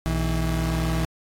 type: tone pair together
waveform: 35% pulse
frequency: 60.83 / 162.4 Hz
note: B1 / E3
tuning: -26 / -26 cents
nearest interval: octave + perfect fourth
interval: 1700 cents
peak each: -23 dBFS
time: 0.06-1.05 s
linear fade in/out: 0 ms
effects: AAC 48 kbps